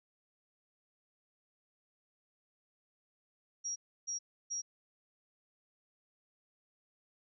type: tone bursts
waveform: sine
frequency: 5670 Hz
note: F8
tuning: 25 cents sharp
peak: -35 dBFS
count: 3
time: 3.64-4.62 s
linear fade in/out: 20 ms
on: 120 ms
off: 310 ms
effects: none